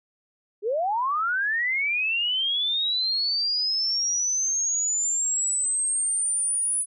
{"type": "linear sweep", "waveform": "sine", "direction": "up", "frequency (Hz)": [385.4, 9956], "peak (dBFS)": -22, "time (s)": [0.62, 6.86], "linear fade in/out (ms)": 50, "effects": []}